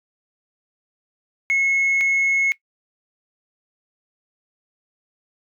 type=tone pair in turn; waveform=sine; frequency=2180 / 2180 Hz; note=C#7 / C#7; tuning=-29 / -29 cents; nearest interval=unison; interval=0 cents; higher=neither; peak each=-14 dBFS; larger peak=neither; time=1.5-2.01 / 2.01-2.52 s; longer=neither; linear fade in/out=0 ms; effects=noise-tail reverb RT60 0.1 s tail -20 dB re dry + tanh soft clip ceiling -14 dBFS

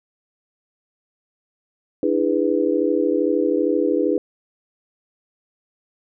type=chord; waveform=sine; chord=E dominant seventh; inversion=third; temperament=just; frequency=296.7 / 329.6 / 412 / 494.4 Hz; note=D4 / E4 / G#4 / B4; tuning=+18 / 0 / -14 / +2 cents; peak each=-22 dBFS; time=2.03-4.18 s; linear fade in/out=2 ms; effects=none

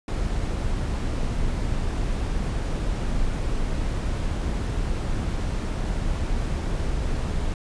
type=noise; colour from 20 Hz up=brown; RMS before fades=-25 dBFS; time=0.08-7.54 s; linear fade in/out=2 ms; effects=resampled to 22050 Hz

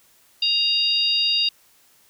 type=tone cluster; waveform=sine; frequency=2805 / 3743 / 4769 Hz; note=F7 / A#7 / D8; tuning=+7 / +6 / +26 cents; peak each=-22 dBFS; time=0.42-1.49 s; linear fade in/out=5 ms; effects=white hiss -57 dBFS RMS until 2.09 s

